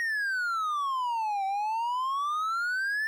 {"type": "exponential two-way sweep", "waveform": "triangle", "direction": "down then up", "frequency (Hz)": [1889, 767, 1781], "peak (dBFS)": -25, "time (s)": [0, 3.07], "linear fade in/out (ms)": 0, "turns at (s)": 1.45, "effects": []}